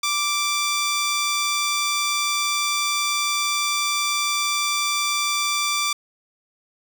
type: tone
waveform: 10% pulse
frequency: 1173 Hz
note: D6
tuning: 2 cents flat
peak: -12 dBFS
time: 0.03-5.93 s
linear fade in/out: 5 ms
effects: none